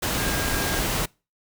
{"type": "tone in noise", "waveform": "sine", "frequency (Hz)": 1617, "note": "G#6", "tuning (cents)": -47, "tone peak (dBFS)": -32, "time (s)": [0.18, 0.8], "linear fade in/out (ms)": 10, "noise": "pink", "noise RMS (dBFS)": -25, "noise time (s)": [0.02, 1.06], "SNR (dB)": -10, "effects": ["noise-tail reverb RT60 0.3 s tail -25 dB re dry"]}